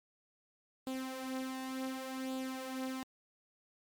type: tone with flanger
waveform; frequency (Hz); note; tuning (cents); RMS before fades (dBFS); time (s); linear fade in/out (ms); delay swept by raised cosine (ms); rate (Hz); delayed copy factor
sawtooth; 261.6; C4; 0; -40; 0.87-3.03; 0; 0.25 to 4.95; 0.68; +0.6
effects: MP3 96 kbps